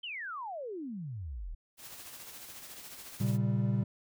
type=exponential sweep; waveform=sine; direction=down; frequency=3171 to 34.65 Hz; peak=-37 dBFS; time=0.03-1.55 s; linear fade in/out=10 ms
type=noise with tremolo; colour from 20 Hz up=white; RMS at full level=-46 dBFS; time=1.77-3.38 s; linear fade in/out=50 ms; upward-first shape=sine; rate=14 Hz; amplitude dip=40%
type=chord; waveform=triangle; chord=G diminished; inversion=first; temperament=equal with one note detuned; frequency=116.54 / 136.68 / 196 Hz; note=Bb2 / Db3 / G3; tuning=0 / -24 / 0 cents; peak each=-28 / -31 / -30 dBFS; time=3.2-3.84 s; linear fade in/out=10 ms
effects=none